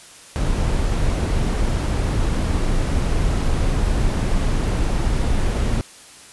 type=noise; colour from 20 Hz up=brown; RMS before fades=-19 dBFS; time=0.36-5.81 s; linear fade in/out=0 ms; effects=white hiss -43 dBFS RMS until 6.32 s + resampled to 24000 Hz